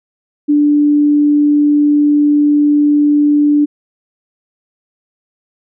sine tone, 293.7 Hz, D4, in tune, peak -7 dBFS, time 0.48-3.66 s, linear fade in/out 20 ms, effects none

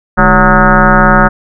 sine tone with frequency modulation, 740 Hz, F#5, in tune, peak -3 dBFS, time 0.17-1.29 s, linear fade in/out 20 ms, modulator 177 Hz, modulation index 4.7, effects none

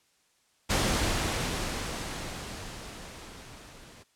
pink noise with level ramp, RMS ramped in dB -25 to -51 dBFS, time 0.69-4.04 s, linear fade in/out 20 ms, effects white hiss -68 dBFS RMS until 4.15 s + low-pass 9000 Hz 12 dB/octave

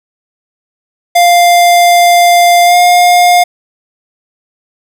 square tone with pitch glide, 698.5 to 709.5 Hz, F5 to F5, 0 to +27 cents, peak -4 dBFS, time 1.15-3.44 s, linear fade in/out 10 ms, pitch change +27 cents, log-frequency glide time 2.64-2.76 s, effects none

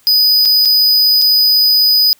square tone with dropouts, 4978 Hz, D#8, in tune, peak -8 dBFS, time 0.07-2.13 s, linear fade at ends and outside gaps 0 ms, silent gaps 0.452-0.456 / 0.651-0.656 / 1.216-1.22 s, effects white hiss -51 dBFS RMS until 2.19 s

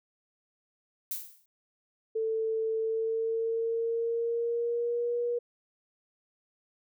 violet noise with exponential decay, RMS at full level -31 dBFS, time 1.11-1.46 s, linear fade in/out 5 ms, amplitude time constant 76 ms
sine tone with pitch glide, 444.3 to 478.9 Hz, A4 to A#4, +17 to +47 cents, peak -27 dBFS, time 2.15-5.39 s, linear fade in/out 10 ms, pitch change +130 cents, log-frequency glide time 2.78-5.18 s
effects none

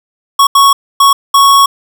square tone bursts at uneven times, 1108.7 Hz, C#6, in tune, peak -4 dBFS, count 4, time 0.39-0.47 / 0.55-0.73 / 1-1.13 / 1.34-1.66 s, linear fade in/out 5 ms, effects none

